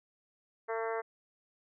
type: harmonic tone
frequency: 225.7 Hz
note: A3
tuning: 44 cents sharp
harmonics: 2 / 3 / 4 / 5 / 6 / 7 / 8 / 9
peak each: -35 / -39 / -41 / -43 / -45 / -46 / -47 / -48 dBFS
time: 0.68-1.02 s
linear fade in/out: 20 ms
effects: none